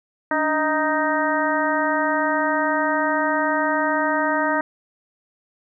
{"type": "harmonic tone with a mistuned harmonic", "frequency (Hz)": 311.2, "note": "D#4", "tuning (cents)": 0, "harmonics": [1, 2, 3, 4, 5, 6], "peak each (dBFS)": [-25, -24, -24, -27, -26, -27], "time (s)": [0.31, 4.61], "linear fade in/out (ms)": 2, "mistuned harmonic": 1, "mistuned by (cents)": -100, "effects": []}